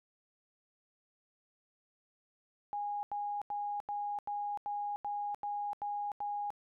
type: tone bursts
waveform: sine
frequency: 822 Hz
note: G#5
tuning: 18 cents flat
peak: -34 dBFS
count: 10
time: 2.73-6.504 s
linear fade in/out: 0 ms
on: 300 ms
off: 86 ms
effects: none